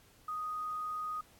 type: tone with quantisation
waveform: sine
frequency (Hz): 1244.5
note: D#6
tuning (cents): 0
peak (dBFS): -35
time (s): 0.28-1.21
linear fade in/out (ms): 5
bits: 10
effects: pink hiss -63 dBFS RMS until 1.39 s + AAC 64 kbps